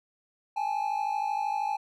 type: tone pair together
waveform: triangle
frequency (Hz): 810 / 862.9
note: G#5 / A5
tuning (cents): -43 / -34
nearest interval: minor second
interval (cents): 109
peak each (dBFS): -28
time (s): 0.56-1.77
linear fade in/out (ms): 10
effects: none